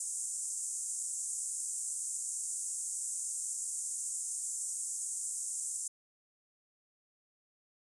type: band-pass noise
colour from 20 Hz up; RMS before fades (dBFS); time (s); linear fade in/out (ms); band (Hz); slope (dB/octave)
pink; -38; 0-5.88; 5; 7100 to 9400; 48
effects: resampled to 24000 Hz